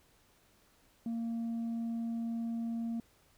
sine tone with tanh clipping, 230.5 Hz, A#3, 19 cents flat, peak -34 dBFS, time 1.06-3 s, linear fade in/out 2 ms, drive 2 dB, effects pink hiss -67 dBFS RMS until 3.37 s

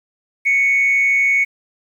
sine tone with frequency modulation, 2217 Hz, C#7, in tune, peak -11 dBFS, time 0.45-1.45 s, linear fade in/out 20 ms, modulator 187 Hz, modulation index 0.29, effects tanh soft clip ceiling -8 dBFS + 8-bit

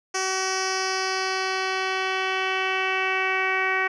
10% pulse tone with low-pass filter sweep, 378.4 Hz, F#4, 39 cents sharp, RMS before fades -25 dBFS, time 0.14-3.88 s, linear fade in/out 10 ms, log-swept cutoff 6400 to 2100 Hz, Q 3, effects none

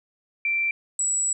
sine tone pair in turn, 2349 / 7833 Hz, D7 / B8, 0 / -15 cents, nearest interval octave + major sixth, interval 2085 cents, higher second, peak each -21 dBFS, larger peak neither, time 0.45-0.71 / 0.99-1.33 s, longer second, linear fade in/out 2 ms, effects none

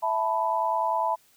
sine chord, E suspended fourth, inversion none, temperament just, 659.3 / 879 / 988.9 Hz, E5 / A5 / B5, 0 / -2 / +2 cents, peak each -29 / -27 / -26 dBFS, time 0.02-1.16 s, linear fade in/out 20 ms, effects white hiss -61 dBFS RMS until 1.36 s

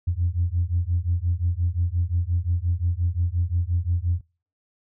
sine beating tone pair, 84.4 / 90.1 Hz, E2 / F#2, +41 / -45 cents, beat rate 5.7 Hz, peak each -23 dBFS, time 0.07-4.21 s, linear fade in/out 10 ms, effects noise-tail reverb RT60 0.4 s tail -25 dB re dry + tanh soft clip ceiling -13 dBFS

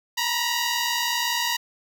10% pulse tone pair together, 932.3 / 972.9 Hz, A#5 / B5, 0 / -26 cents, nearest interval minor second, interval 74 cents, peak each -17 dBFS, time 0.17-1.57 s, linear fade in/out 10 ms, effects none

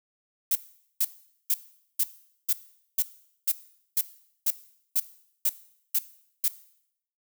violet noise bursts, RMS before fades -23 dBFS, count 13, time 0.51-6.482 s, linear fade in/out 5 ms, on 44 ms, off 450 ms, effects noise-tail reverb RT60 0.7 s tail -17 dB re dry

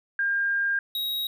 sine / square tone pair in turn, 1606 / 3807 Hz, G6 / A#7, +41 / +36 cents, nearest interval octave + minor third, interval 1495 cents, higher second, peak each -22 / -27 dBFS, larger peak first, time 0.19-0.79 / 0.95-1.27 s, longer first, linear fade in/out 2 ms, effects none

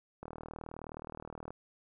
click train, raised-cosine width 1 ms, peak -29 dBFS, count 51, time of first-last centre 0.23-1.506 s, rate 39.2 Hz, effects none

